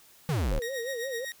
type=exponential sweep; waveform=square; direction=down; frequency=174.61 to 30.87 Hz; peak=-26 dBFS; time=0.29-0.59 s; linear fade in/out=0 ms
type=tone with vibrato; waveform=sine; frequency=500 Hz; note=B4; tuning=21 cents sharp; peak=-32 dBFS; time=0.51-1.25 s; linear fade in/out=5 ms; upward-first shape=sine; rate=5.7 Hz; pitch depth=160 cents each way
type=tone with tremolo; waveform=sawtooth; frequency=1879 Hz; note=A#6; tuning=13 cents sharp; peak=-30 dBFS; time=0.62-1.32 s; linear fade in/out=0 ms; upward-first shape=sine; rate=7.9 Hz; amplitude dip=65%
effects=white hiss -57 dBFS RMS until 1.4 s